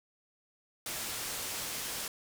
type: low-pass noise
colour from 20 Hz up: white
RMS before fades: -38 dBFS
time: 0.86-2.08 s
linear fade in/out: 2 ms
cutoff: 12000 Hz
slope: 12 dB/octave
effects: none